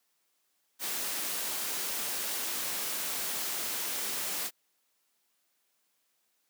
white noise, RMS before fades -34 dBFS, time 0.79-4.51 s, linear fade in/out 50 ms, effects white hiss -75 dBFS RMS until 6.49 s + high-pass 200 Hz 12 dB/octave

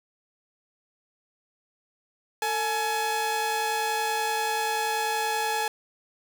sawtooth tone pair together, 448.2 / 846 Hz, A4 / G#5, +32 / +32 cents, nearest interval major seventh, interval 1100 cents, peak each -28 / -22 dBFS, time 2.42-5.68 s, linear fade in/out 2 ms, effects none

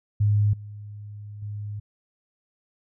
sine tone with level steps, 103.83 Hz, G#2, in tune, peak -17 / -36 / -30 dBFS, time 0.2-1.8 s, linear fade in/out 10 ms, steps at 0.53 / 1.42 s, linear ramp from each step 5 ms, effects none

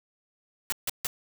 white noise bursts, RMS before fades -29 dBFS, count 3, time 0.7-1.069 s, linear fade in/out 0 ms, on 23 ms, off 150 ms, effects none

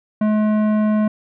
sine tone with tanh clipping, 213.4 Hz, G#3, 47 cents sharp, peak -16 dBFS, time 0.21-1.08 s, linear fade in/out 5 ms, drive 14 dB, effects none

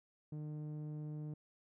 sawtooth tone with low-pass filter, 151.3 Hz, D#3, 48 cents flat, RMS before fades -44 dBFS, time 0.32-1.34 s, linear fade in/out 5 ms, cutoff 320 Hz, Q 0.6, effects none

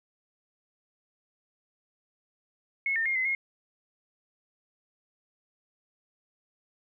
sine tone with pitch steps, 2182 / 1813 / 2130 / 2045 / 2151 Hz, C#7 / A#6 / C7 / C7 / C7, -28 / -49 / +30 / -40 / +47 cents, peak -25 dBFS, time 2.86-3.35 s, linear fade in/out 2 ms, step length 98 ms, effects none

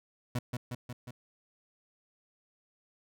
30% pulse tone with echo, 122.5 Hz, B2, 14 cents flat, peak -27 dBFS, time 0.35-0.39 s, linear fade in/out 5 ms, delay 180 ms, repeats 4, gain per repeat -3 dB, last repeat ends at 1.11 s, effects none

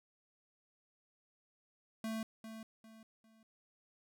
square tone with echo, 222 Hz, A3, 16 cents sharp, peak -38 dBFS, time 2.04-2.23 s, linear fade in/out 2 ms, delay 400 ms, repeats 3, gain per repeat -9 dB, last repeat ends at 3.43 s, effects none

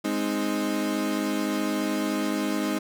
35% pulse chord, Ab major, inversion none, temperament equal, 207.7 / 261.6 / 311.1 Hz, Ab3 / C4 / Eb4, 0 / 0 / 0 cents, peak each -28 / -29 / -26 dBFS, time 0.04-2.79 s, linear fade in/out 10 ms, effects none

